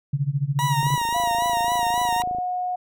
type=tone with tremolo; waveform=sine; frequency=140.8 Hz; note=C#3; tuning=27 cents sharp; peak=-17 dBFS; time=0.13-0.96 s; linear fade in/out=5 ms; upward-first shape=sine; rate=14 Hz; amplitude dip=90%
type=tone with vibrato; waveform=40% pulse; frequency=952 Hz; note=A#5; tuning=36 cents sharp; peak=-21 dBFS; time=0.59-2.22 s; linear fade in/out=0 ms; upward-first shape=sine; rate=3.7 Hz; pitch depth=55 cents each way
type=click train; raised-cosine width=2 ms; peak=-24 dBFS; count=43; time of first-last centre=0.83-2.386 s; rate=27 Hz
type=tone with pitch glide; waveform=sine; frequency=698.5 to 726.1 Hz; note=F5 to F#5; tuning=0 to -33 cents; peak=-23 dBFS; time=1.14-2.76 s; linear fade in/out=10 ms; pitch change=+67 cents; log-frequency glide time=1.53-2.16 s
effects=none